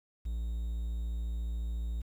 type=tone; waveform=triangle; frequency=57.1 Hz; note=A#1; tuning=35 cents flat; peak=-30 dBFS; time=0.25-2.02 s; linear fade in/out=10 ms; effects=10-bit